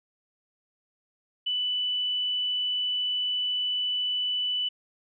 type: tone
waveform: sine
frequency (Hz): 2982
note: F#7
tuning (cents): +13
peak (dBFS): -25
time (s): 1.46-4.69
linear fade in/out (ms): 10
effects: none